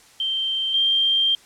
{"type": "tone pair in turn", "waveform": "sine", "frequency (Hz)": [3136, 3174], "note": ["G7", "G7"], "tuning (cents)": [0, 21], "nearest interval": "unison", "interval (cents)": 21, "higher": "second", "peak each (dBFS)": [-21, -16], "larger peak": "second", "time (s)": [[0.2, 0.74], [0.74, 1.35]], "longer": "second", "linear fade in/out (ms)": 2, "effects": ["white hiss -51 dBFS RMS until 1.45 s", "low-pass 9000 Hz 12 dB/octave"]}